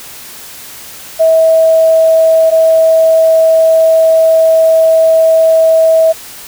sine tone pair in turn, 647 / 647 Hz, E5 / E5, -32 / -32 cents, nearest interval unison, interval 0 cents, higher neither, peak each -4 dBFS, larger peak neither, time 1.19-2.51 / 2.51-6.13 s, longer second, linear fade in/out 20 ms, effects white hiss -30 dBFS RMS until 6.47 s

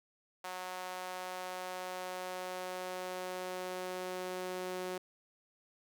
sawtooth tone with high-pass filter sweep, 183.3 Hz, F#3, 16 cents flat, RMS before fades -41 dBFS, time 0.44-4.98 s, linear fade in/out 5 ms, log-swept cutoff 770 to 380 Hz, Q 1.6, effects none

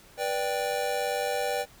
square chord, G major, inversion first, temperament just, 490 / 588 / 784 Hz, B4 / D5 / G5, -14 / +2 / 0 cents, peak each -32 dBFS, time 0.17-1.66 s, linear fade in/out 50 ms, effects pink hiss -54 dBFS RMS until 1.8 s

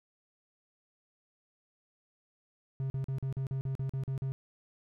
triangle tone bursts, 133.8 Hz, C3, 39 cents sharp, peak -29 dBFS, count 11, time 2.8-4.32 s, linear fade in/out 0 ms, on 100 ms, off 42 ms, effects none

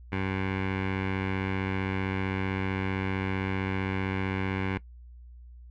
15% pulse tone with low-pass filter, 95.5 Hz, G2, 45 cents flat, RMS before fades -30 dBFS, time 0.12-4.78 s, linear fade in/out 5 ms, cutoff 2200 Hz, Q 2.7, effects noise-tail reverb RT60 0.1 s tail -20 dB re dry + added 60 Hz sine -45 dBFS peak until 5.7 s

